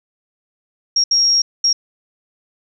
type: tone bursts at uneven times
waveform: sine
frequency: 5588 Hz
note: F8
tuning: in tune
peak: -11 dBFS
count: 3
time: 0.96-1.04 / 1.11-1.42 / 1.64-1.73 s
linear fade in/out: 5 ms
effects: none